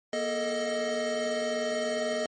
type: tone cluster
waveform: square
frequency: 239.5 / 430 / 450.1 / 624 Hz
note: A#3 / A4 / A4 / D#5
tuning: +47 / -40 / +39 / +5 cents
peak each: -37 / -37 / -39 / -30 dBFS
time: 0.13-2.26 s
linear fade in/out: 2 ms
effects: MP3 32 kbps